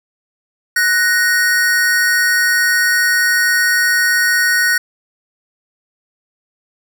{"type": "tone pair together", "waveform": "square", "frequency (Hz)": [1481, 1864.7], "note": ["F#6", "A#6"], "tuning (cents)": [1, 0], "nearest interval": "major third", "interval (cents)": 399, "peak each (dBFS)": -15, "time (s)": [0.76, 4.78], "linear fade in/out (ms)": 5, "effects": []}